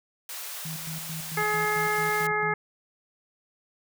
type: high-pass noise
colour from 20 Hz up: white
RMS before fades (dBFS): -37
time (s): 0.29-2.27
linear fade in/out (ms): 2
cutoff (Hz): 540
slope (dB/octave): 24
type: tone with tremolo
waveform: sine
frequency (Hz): 160.2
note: E3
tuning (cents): -49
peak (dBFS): -34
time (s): 0.65-2.54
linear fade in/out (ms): 5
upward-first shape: square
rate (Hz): 4.5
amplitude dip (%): 70
type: harmonic tone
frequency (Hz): 422.8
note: G#4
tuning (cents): +31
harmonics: 1 / 2 / 3 / 4 / 5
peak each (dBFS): -30 / -30 / -30 / -30 / -30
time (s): 1.37-2.54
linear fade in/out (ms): 5
effects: none